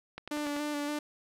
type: click train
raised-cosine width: 0.3 ms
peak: -24 dBFS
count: 5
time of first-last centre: 0.18-0.565 s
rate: 10.4 Hz
type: tone with vibrato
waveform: sawtooth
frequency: 293.7 Hz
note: D4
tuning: in tune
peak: -28 dBFS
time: 0.31-0.99 s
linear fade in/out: 5 ms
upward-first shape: square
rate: 3.5 Hz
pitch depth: 20 cents each way
effects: low-pass 12000 Hz 12 dB/octave + 10-bit